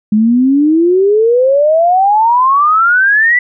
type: exponential sweep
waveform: sine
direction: up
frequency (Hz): 207.7 to 1995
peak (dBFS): -6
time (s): 0.12-3.39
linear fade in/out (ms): 5
effects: none